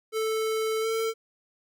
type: tone with pitch glide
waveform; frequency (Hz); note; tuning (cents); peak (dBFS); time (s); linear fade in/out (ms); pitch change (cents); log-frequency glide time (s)
square; 440 to 448.2; A4 to A4; 0 to +32; -26; 0.12-1.14; 50; +32; 0.81-0.87
effects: none